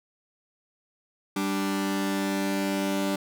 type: tone pair together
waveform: sawtooth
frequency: 196 / 293.9 Hz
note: G3 / D4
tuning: 0 / +1 cents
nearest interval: perfect fifth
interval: 701 cents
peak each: -24 dBFS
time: 1.36-3.16 s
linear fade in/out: 5 ms
effects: none